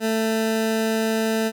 20% pulse tone, 221.8 Hz, A3, 14 cents sharp, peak -15 dBFS, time 0-1.52 s, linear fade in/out 50 ms, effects none

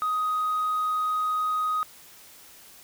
triangle tone with hard clipping, 1252 Hz, D#6, 10 cents sharp, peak -23 dBFS, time 0.02-1.83 s, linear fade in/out 0 ms, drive 2 dB, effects white hiss -50 dBFS RMS until 2.83 s

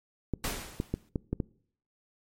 clicks, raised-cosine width 3 ms, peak -16 dBFS, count 6, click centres 0.337 / 0.801 / 0.94 / 1.158 / 1.33 / 1.402 s
pink noise with exponential decay, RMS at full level -31 dBFS, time 0.44-1.09 s, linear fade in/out 1 ms, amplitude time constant 140 ms
effects noise-tail reverb RT60 0.6 s tail -23 dB re dry + MP3 64 kbps

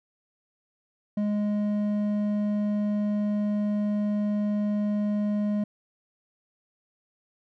sine tone with hard clipping, 207.7 Hz, G#3, in tune, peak -25 dBFS, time 1.17-5.64 s, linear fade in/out 5 ms, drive 6 dB, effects none

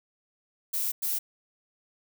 violet noise bursts at uneven times, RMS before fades -29 dBFS, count 2, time 0.73-0.92 / 1.02-1.19 s, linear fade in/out 10 ms, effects none

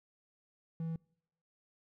triangle tone, 163.5 Hz, E3, 14 cents flat, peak -33 dBFS, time 0.8-0.96 s, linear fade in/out 2 ms, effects noise-tail reverb RT60 0.7 s tail -26 dB re dry

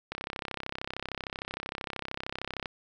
click train, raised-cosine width 0.3 ms, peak -18 dBFS, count 85, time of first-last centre 0.12-2.658 s, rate 33.1 Hz, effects none

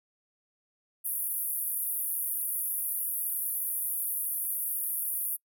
pink band-pass noise, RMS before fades -32 dBFS, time 1.04-5.37 s, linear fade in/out 20 ms, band 10000 to 16000 Hz, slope 96 dB/octave, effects noise-tail reverb RT60 0.1 s tail -26 dB re dry

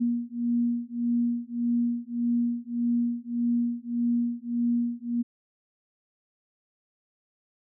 sine beating tone pair, 237.1 / 238.8 Hz, A#3 / A#3, +30 / +42 cents, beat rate 1.7 Hz, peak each -27 dBFS, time 0-5.23 s, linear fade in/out 20 ms, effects none

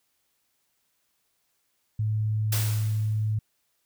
sine tone, 107.8 Hz, A2, 35 cents flat, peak -23 dBFS, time 1.99-3.39 s, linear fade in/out 5 ms
white noise with exponential decay, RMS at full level -28 dBFS, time 2.52-3.35 s, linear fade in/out 5 ms, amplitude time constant 180 ms
effects white hiss -73 dBFS RMS until 3.85 s

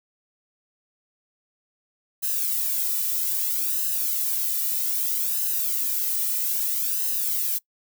violet noise with flanger, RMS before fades -25 dBFS, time 2.22-7.59 s, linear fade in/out 20 ms, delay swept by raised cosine 0.87 to 1.87 ms, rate 0.62 Hz, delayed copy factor -0.75, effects noise-tail reverb RT60 0.1 s tail -23 dB re dry

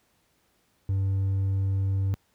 sine tone with hard clipping, 97 Hz, G2, 18 cents flat, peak -23 dBFS, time 0.89-2.14 s, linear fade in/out 0 ms, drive 2 dB, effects pink hiss -68 dBFS RMS until 2.34 s + high-pass 60 Hz 12 dB/octave

